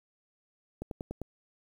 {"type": "slowing click train", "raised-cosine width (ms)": 2, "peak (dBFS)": -23, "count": 5, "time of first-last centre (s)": [0.82, 1.217], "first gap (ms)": 92, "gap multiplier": 1.05, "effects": ["9-bit"]}